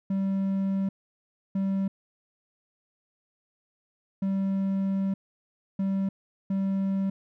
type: tone bursts at uneven times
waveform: triangle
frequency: 194 Hz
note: G3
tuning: 18 cents flat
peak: -22 dBFS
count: 5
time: 0.1-0.89 / 1.55-1.88 / 4.22-5.14 / 5.79-6.09 / 6.5-7.1 s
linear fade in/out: 5 ms
effects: none